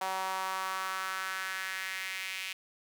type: tone with high-pass filter sweep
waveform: sawtooth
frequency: 189.2 Hz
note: F#3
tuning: 39 cents sharp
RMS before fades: -36 dBFS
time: 0.01-2.53 s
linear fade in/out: 5 ms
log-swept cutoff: 820 to 2500 Hz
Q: 2.9
effects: none